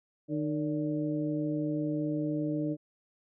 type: harmonic tone with a mistuned harmonic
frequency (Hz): 152.1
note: D#3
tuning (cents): -39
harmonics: 1 / 2 / 3 / 4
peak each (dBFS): -35 / -30 / -41 / -39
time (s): 0.28-2.77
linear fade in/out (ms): 50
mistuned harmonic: 4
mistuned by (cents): -85
effects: none